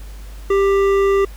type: tone with hard clipping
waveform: triangle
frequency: 394.4 Hz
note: G4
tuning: 11 cents sharp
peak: -14 dBFS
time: 0.5-1.25 s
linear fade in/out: 5 ms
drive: 15 dB
effects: added 50 Hz sine -31 dBFS peak until 1.36 s + pink hiss -45 dBFS RMS until 1.36 s